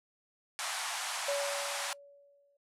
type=band-pass noise; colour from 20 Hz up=pink; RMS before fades=-37 dBFS; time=0.59-1.93 s; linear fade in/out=0 ms; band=690 to 11000 Hz; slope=48 dB/octave
type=tone with exponential decay; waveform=sine; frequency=567 Hz; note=C#5; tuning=39 cents sharp; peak=-29 dBFS; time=1.28-2.57 s; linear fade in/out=5 ms; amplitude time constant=280 ms
effects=noise-tail reverb RT60 0.1 s tail -25 dB re dry